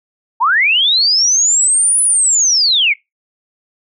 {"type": "linear two-way sweep", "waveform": "sine", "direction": "up then down", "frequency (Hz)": [850, 10050, 2074], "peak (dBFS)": -9, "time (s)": [0.4, 2.94], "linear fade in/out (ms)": 20, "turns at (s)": 2.02, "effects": ["noise-tail reverb RT60 0.2 s tail -24 dB re dry"]}